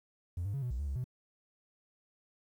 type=tone with pitch steps; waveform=triangle; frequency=87.2 / 100.3 / 138.3 / 123.4 / 60.8 / 72.5 / 68.6 / 126 Hz; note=F2 / G2 / C#3 / B2 / B1 / D2 / C#2 / B2; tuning=-2 / +40 / -4 / -1 / -26 / -22 / -17 / +35 cents; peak=-30 dBFS; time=0.37-1.042 s; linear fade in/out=5 ms; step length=84 ms; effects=tanh soft clip ceiling -29 dBFS + 11-bit